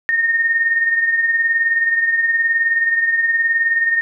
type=beating tone pair; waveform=sine; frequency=1836 / 1855 Hz; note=A#6 / A#6; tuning=-27 / -9 cents; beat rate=19 Hz; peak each=-14 / -23 dBFS; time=0.09-4.01 s; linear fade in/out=0 ms; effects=none